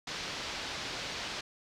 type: low-pass noise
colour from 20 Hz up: white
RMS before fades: -39 dBFS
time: 0.07-1.41 s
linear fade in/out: 5 ms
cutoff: 5100 Hz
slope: 24 dB/octave
effects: none